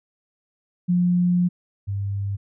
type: tone pair in turn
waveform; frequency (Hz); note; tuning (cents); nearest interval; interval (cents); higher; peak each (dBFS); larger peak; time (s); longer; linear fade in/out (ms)
sine; 177.5 / 99.62; F3 / G2; +28 / +28; minor seventh; 1000; first; -16 / -23; first; 0.88-1.49 / 1.87-2.37; first; 20
effects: none